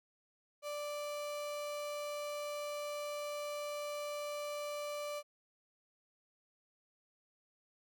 35% pulse tone, 587.3 Hz, D5, in tune, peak -37 dBFS, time 0.62-5.23 s, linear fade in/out 50 ms, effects none

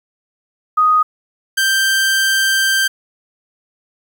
sine / sawtooth tone pair in turn, 1246 / 1569.9 Hz, D#6 / G6, +2 / +2 cents, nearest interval major third, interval 400 cents, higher second, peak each -9 dBFS, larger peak neither, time 0.77-1.03 / 1.57-2.88 s, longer second, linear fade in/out 10 ms, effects 8-bit

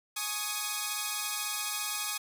5% pulse chord, Ab suspended fourth, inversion none, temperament equal with one note detuned, 834.5 / 1108.7 / 1244.5 Hz, Ab5 / Db6 / Eb6, +8 / 0 / 0 cents, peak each -25 / -26 / -23 dBFS, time 0.16-2.18 s, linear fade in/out 10 ms, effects none

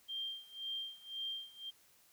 sine tone with tremolo, 3178 Hz, G7, 23 cents sharp, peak -37 dBFS, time 0.08-1.71 s, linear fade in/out 20 ms, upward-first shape sine, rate 1.9 Hz, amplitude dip 90%, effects white hiss -67 dBFS RMS until 2.12 s

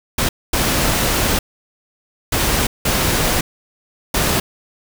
pink noise bursts at uneven times, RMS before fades -17 dBFS, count 5, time 0.18-0.29 / 0.53-1.39 / 2.32-2.67 / 2.85-3.41 / 4.14-4.4 s, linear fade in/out 5 ms, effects none

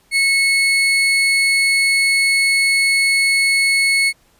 35% pulse tone, 2195 Hz, C#7, 18 cents flat, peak -11 dBFS, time 0.11-4.13 s, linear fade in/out 50 ms, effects pink hiss -56 dBFS RMS until 4.39 s + resampled to 32000 Hz

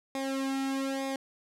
sawtooth tone with flanger, 269.7 Hz, C#4, 47 cents flat, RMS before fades -32 dBFS, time 0.15-1.16 s, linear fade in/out 2 ms, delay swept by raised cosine 0.68 to 1.78 ms, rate 1.1 Hz, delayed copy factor -0.9, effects low-pass 11000 Hz 12 dB/octave

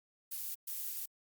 violet noise bursts at uneven times, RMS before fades -40 dBFS, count 2, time 0.31-0.55 / 0.67-1.06 s, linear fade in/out 10 ms, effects Opus 48 kbps

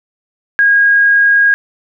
sine tone, 1635 Hz, G#6, 28 cents flat, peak -6 dBFS, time 0.59-1.54 s, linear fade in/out 0 ms, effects none

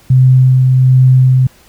sine tone with tremolo, 129.2 Hz, C3, 21 cents flat, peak -3 dBFS, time 0.1-1.47 s, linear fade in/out 5 ms, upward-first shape sine, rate 1.3 Hz, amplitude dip 25%, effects pink hiss -45 dBFS RMS until 1.68 s

